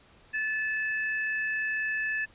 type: tone pair together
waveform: sine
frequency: 1738 / 2604 Hz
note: A6 / E7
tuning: -22 / -22 cents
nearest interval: perfect fifth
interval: 700 cents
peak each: -28 / -35 dBFS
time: 0.33-2.26 s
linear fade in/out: 20 ms
effects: pink hiss -58 dBFS RMS until 2.34 s + resampled to 8000 Hz